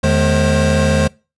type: tone cluster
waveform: square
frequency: 82.2 / 153.2 / 212.7 / 531 Hz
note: E2 / D#3 / G#3 / C5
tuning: -4 / -27 / +42 / +25 cents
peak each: -18 dBFS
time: 0.03-1.08 s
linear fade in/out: 10 ms
effects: noise-tail reverb RT60 0.3 s tail -24 dB re dry + resampled to 22050 Hz